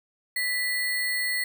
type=tone with sample-and-hold; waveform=sine; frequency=1975.5 Hz; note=B6; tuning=in tune; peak=-24 dBFS; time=0.36-1.44 s; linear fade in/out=5 ms; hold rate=6300 Hz; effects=none